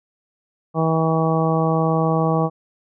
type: harmonic tone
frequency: 161.2 Hz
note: E3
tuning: 38 cents flat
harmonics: 1 / 2 / 3 / 4 / 5 / 6 / 7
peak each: -19 / -25 / -23 / -25 / -25 / -32 / -26 dBFS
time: 0.74-2.5 s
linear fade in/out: 50 ms
effects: none